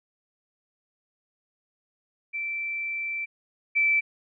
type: tone pair in turn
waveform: sine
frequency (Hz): 2336 / 2324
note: D7 / D7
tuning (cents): -10 / -19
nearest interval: unison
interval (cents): 9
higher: first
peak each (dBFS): -28 / -19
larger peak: second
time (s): 2.33-3.26 / 3.75-4.01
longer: first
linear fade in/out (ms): 20
effects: none